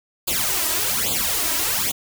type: noise with flanger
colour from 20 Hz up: white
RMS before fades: -22 dBFS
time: 0.27-1.92 s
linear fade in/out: 10 ms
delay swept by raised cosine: 0.26 to 3.16 ms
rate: 1.2 Hz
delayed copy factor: +0.95
effects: none